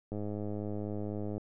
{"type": "click train", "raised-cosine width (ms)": 2, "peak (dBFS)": -25, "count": 132, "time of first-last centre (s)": [0.12, 1.38], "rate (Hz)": 104, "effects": []}